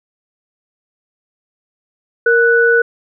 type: tone pair together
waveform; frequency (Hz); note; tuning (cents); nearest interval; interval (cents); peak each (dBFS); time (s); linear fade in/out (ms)
sine; 466.2 / 1482.7; A#4 / F#6; 0 / +3; octave + minor sixth; 2003; -11; 2.26-2.82; 5
effects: none